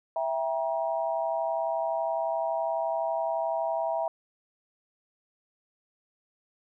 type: chord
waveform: sine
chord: E diminished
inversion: none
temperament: just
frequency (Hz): 659.3 / 791.1 / 949.3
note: E5 / G5 / Bb5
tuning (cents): 0 / +16 / +31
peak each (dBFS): -28 / -33 / -33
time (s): 0.16-4.08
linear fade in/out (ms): 2
effects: none

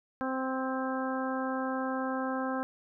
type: harmonic tone with a mistuned harmonic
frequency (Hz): 261.6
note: C4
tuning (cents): 0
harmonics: 1 / 2 / 3 / 4 / 5 / 6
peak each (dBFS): -33 / -36 / -38 / -39 / -40 / -41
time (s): 0.21-2.63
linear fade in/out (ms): 0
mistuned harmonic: 6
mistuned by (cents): +18
effects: none

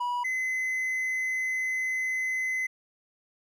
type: tone pair in turn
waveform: triangle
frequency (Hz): 975 / 2039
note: B5 / C7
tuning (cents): -23 / -45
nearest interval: octave + minor second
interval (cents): 1278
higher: second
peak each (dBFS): -25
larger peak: neither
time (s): 0-0.24 / 0.24-2.67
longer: second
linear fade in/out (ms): 10
effects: none

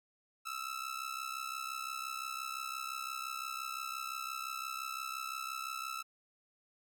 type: ring-modulated tone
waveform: sawtooth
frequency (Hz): 1317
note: E6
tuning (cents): -2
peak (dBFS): -32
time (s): 0.45-6.03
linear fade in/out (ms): 20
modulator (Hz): 32.9
effects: none

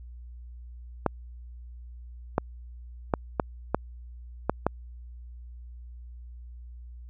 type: clicks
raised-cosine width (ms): 1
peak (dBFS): -8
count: 7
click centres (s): 1.063 / 2.381 / 3.138 / 3.398 / 3.746 / 4.496 / 4.666
effects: added 60 Hz sine -41 dBFS peak until 7.09 s

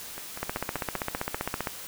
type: two click trains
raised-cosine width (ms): 0.5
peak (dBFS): -22 / -13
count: 8 / 20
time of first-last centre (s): 0.18-1.542 / 0.43-1.672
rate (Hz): 5.14 / 15.3
effects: white hiss -41 dBFS RMS until 1.87 s

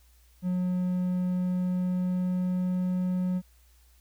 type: tone with pitch glide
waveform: triangle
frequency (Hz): 181.2 to 182.35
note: F#3 to F#3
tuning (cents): -36 to -25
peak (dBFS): -23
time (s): 0.42-3.42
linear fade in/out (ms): 50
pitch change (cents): +11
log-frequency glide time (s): 1.23-3.02
effects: added 60 Hz sine -57 dBFS peak until 4 s + white hiss -65 dBFS RMS until 4 s

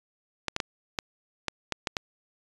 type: clicks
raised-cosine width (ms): 0.2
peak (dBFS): -10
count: 8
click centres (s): 0.483 / 0.564 / 0.602 / 0.988 / 1.483 / 1.723 / 1.872 / 1.968
effects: resampled to 22050 Hz

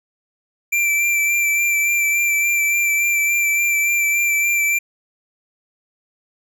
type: tone with vibrato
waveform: square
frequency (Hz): 2349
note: D7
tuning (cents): 0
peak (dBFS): -16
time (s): 0.72-4.79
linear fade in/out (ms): 10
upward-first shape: sine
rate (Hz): 3.5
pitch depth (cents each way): 21
effects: none

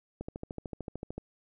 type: click train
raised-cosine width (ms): 2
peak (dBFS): -24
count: 14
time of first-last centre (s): 0.21-1.18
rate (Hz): 13.4
effects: none

